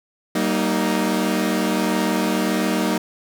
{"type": "chord", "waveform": "sawtooth", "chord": "Eb major", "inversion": "first", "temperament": "equal with one note detuned", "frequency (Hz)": [191.63, 233.1, 311.1], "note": ["G3", "Bb3", "Eb4"], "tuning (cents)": [-39, 0, 0], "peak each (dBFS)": -19, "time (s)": [0.35, 2.98], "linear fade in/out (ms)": 5, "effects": []}